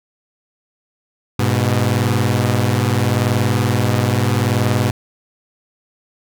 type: tone pair together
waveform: sawtooth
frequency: 102.44 / 123.2 Hz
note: G#2 / B2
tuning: -23 / -4 cents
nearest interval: minor third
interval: 319 cents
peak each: -13 dBFS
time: 1.39-4.91 s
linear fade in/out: 5 ms
effects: none